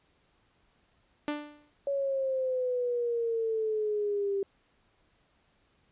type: tone with exponential decay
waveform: sawtooth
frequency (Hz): 295.7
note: D4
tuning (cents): +12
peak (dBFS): -24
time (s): 1.28-1.71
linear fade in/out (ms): 1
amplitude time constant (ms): 92
type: exponential sweep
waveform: sine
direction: down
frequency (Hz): 562 to 392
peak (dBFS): -27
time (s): 1.87-4.43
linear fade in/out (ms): 2
effects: pink hiss -69 dBFS RMS until 5.91 s + resampled to 8000 Hz